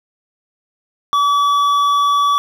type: tone with hard clipping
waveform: sine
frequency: 1145 Hz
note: D6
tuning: 44 cents flat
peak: -13 dBFS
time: 1.13-2.38 s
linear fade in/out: 0 ms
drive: 7 dB
effects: none